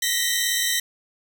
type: tone cluster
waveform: 15% pulse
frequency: 1872 / 1970 / 3105 / 3978 Hz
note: A#6 / B6 / G7 / B7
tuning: +7 / -5 / -17 / +12 cents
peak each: -20 dBFS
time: 0.02-0.8 s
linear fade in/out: 5 ms
effects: none